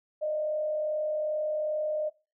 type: tone with frequency modulation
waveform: sine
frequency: 612 Hz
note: D#5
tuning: 29 cents flat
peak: -27 dBFS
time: 0.21-2.1 s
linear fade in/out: 20 ms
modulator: 42.5 Hz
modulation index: 0.37
effects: noise-tail reverb RT60 0.3 s tail -21 dB re dry